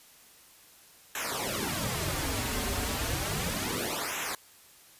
pink noise with flanger, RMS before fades -32 dBFS, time 1.15-4.35 s, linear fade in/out 2 ms, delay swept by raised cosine 0.21 to 6.11 ms, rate 0.33 Hz, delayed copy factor -1, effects white hiss -56 dBFS RMS until 4.99 s + resampled to 32000 Hz

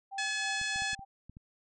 sine tone with tremolo, 784 Hz, G5, in tune, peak -36 dBFS, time 0.11-1.05 s, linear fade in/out 20 ms, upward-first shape triangle, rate 3.2 Hz, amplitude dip 85%
harmonic tone, 854 Hz, G#5, 48 cents sharp, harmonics 2 / 3 / 4 / 5 / 6 / 7 / 8 / 9 / 10, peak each -34 / -38 / -40 / -42 / -44 / -45 / -46 / -47 / -48 dBFS, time 0.18-0.95 s, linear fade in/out 5 ms
clicks, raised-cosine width 5 ms, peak -36 dBFS, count 7, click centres 0.614 / 0.76 / 0.821 / 0.932 / 0.993 / 1.296 / 1.369 s
effects none

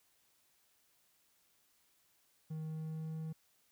triangle tone with pitch glide, 157.3 to 158.94 Hz, D#3 to D#3, +19 to +37 cents, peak -37 dBFS, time 2.5-3.33 s, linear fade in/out 10 ms, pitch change +18 cents, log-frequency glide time 2.65-3.16 s, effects white hiss -73 dBFS RMS until 3.71 s

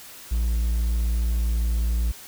triangle tone, 57.4 Hz, A#1, 26 cents flat, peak -18 dBFS, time 0.31-2.12 s, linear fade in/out 10 ms, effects white hiss -43 dBFS RMS until 2.27 s

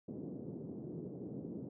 pink band-pass noise, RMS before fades -45 dBFS, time 0.08-1.69 s, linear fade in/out 5 ms, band 140 to 420 Hz, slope 24 dB/octave, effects none

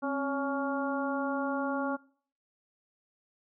harmonic tone with a mistuned harmonic, 280.1 Hz, C#4, 18 cents sharp, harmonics 1 / 2 / 3 / 4 / 5, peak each -32 / -35 / -37 / -38 / -39 dBFS, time 0.02-1.97 s, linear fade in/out 20 ms, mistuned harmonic 1, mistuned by -68 cents, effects noise-tail reverb RT60 0.5 s tail -21 dB re dry

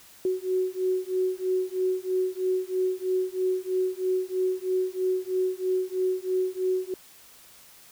sine beating tone pair, 369.8 / 372.9 Hz, F#4 / F#4, -1 / +14 cents, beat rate 3.1 Hz, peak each -27 dBFS, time 0.25-6.94 s, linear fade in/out 2 ms, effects white hiss -52 dBFS RMS until 7.91 s

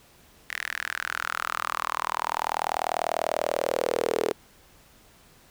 sawtooth tone with high-pass filter sweep, 40.17 Hz, E1, 44 cents flat, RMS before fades -29 dBFS, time 0.49-4.33 s, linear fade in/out 20 ms, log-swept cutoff 1900 to 420 Hz, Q 5, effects pink hiss -56 dBFS RMS until 5.5 s

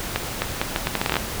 accelerating click train, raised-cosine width 0.3 ms, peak -4 dBFS, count 13, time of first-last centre 0.16-1.167 s, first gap 260 ms, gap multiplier 0.75, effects pink hiss -30 dBFS RMS until 1.4 s

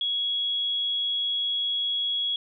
sine tone, 3335 Hz, G#7, 7 cents sharp, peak -24 dBFS, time 0.01-2.36 s, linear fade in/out 2 ms, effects none

